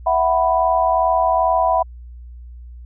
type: chord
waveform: sine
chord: E suspended second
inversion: none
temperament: just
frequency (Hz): 659.3 / 741.7 / 988.9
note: E5 / F#5 / B5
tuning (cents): 0 / +4 / +2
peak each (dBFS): -18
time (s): 0.06-1.83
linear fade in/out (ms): 10
effects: added 60 Hz sine -34 dBFS peak until 2.85 s